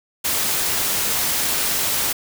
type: noise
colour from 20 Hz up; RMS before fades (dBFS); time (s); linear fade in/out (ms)
white; -21; 0.24-2.13; 10
effects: none